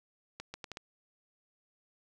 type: accelerating click train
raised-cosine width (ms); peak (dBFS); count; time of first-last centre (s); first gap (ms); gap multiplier
0.2; -24; 5; 0.4-0.771; 140; 0.73
effects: none